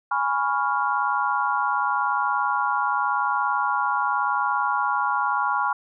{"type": "chord", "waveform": "sine", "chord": "C# dominant seventh", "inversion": "second", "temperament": "equal", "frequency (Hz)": [830.6, 987.8, 1108.7, 1396.9], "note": ["G#5", "B5", "C#6", "E#6"], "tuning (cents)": [0, 0, 0, 0], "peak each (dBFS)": -26, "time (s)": [0.11, 5.73], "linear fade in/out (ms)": 5, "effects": []}